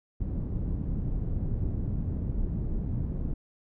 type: low-pass noise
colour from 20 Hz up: pink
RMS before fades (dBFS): -30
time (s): 0.2-3.34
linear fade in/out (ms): 5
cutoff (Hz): 190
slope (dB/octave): 12
effects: none